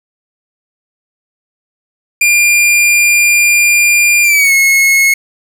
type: tone with pitch glide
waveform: 45% pulse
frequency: 2400 to 2176 Hz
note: D7 to C#7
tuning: +37 to -33 cents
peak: -6 dBFS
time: 2.21-5.14 s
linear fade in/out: 5 ms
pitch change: -170 cents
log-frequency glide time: 4.23-4.53 s
effects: none